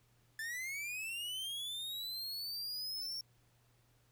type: linear sweep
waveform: 45% pulse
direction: up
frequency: 1746 to 5520 Hz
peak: -39 dBFS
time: 0.39-3.21 s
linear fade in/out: 2 ms
effects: added 119 Hz sine -70 dBFS peak until 4.11 s + pink hiss -73 dBFS RMS until 4.11 s